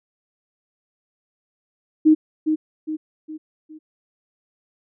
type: tone with echo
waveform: sine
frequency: 311.1 Hz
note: D#4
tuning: in tune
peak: -9 dBFS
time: 2.05-2.15 s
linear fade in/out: 20 ms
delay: 410 ms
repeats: 4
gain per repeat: -7 dB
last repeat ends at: 3.79 s
effects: none